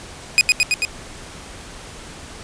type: tone with echo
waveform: sawtooth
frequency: 2489 Hz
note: D#7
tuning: in tune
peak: -5 dBFS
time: 0.38-0.41 s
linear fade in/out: 0 ms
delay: 110 ms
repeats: 4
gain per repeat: -2 dB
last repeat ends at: 0.85 s
effects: pink hiss -37 dBFS RMS until 2.43 s + resampled to 22050 Hz